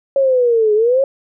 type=linear two-way sweep; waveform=sine; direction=down then up; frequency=554.4 to 415.3 to 554.4 Hz; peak=-10 dBFS; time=0.16-1.04 s; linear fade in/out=2 ms; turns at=0.74 s; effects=none